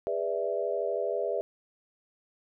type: chord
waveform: sine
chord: E dominant seventh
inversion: first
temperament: equal with one note detuned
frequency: 408.2 / 493.9 / 587.3 / 659.3 Hz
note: G#4 / B4 / D5 / E5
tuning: -30 / 0 / 0 / 0 cents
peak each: -33 dBFS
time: 0.07-1.41 s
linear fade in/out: 0 ms
effects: none